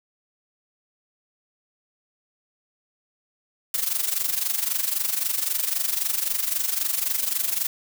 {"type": "noise with amplitude modulation", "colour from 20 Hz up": "blue", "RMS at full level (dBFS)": -22, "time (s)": [3.74, 7.67], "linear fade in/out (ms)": 2, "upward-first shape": "sine", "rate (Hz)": 23.8, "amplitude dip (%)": 75, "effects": []}